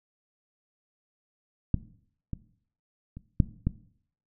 clicks, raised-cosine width 5 ms, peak -10 / -20 / -28 / -7 / -12 dBFS, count 5, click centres 1.743 / 2.333 / 3.17 / 3.402 / 3.67 s, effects noise-tail reverb RT60 0.6 s tail -17 dB re dry

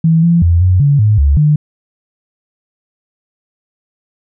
sine tone with pitch steps, 162.9 / 169.8 / 85.3 / 91.8 / 142.5 / 106.2 / 70.8 / 150.2 Hz, E3 / F3 / F2 / F#2 / C#3 / G#2 / C#2 / D3, -20 / -48 / -40 / -13 / +48 / +39 / +37 / +39 cents, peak -6 dBFS, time 0.04-1.56 s, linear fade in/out 5 ms, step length 190 ms, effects none

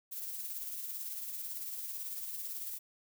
violet noise with tremolo, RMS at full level -39 dBFS, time 0.11-2.79 s, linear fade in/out 20 ms, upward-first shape triangle, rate 18 Hz, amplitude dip 45%, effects none

